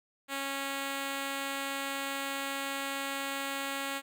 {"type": "tone", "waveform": "5% pulse", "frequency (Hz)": 275.2, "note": "C#4", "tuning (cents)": -12, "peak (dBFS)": -22, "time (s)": [0.28, 4.02], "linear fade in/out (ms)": 50, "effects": []}